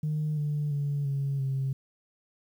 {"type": "tone with pitch steps", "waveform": "sine", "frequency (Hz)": [152.6, 147.91, 143.37, 138.97, 134.7], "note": ["D#3", "D3", "D3", "C#3", "C#3"], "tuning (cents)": [-33, 13, -41, 5, -49], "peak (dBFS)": -25, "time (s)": [0.03, 1.73], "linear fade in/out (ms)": 5, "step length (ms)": 340, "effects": ["tanh soft clip ceiling -23 dBFS", "10-bit"]}